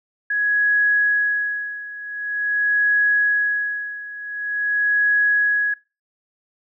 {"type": "tone with tremolo", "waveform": "sine", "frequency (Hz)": 1671, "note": "G#6", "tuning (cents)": 10, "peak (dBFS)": -14, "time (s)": [0.3, 5.74], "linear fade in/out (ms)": 5, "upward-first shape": "sine", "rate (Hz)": 0.46, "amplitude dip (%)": 85, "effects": ["noise-tail reverb RT60 0.3 s tail -23 dB re dry"]}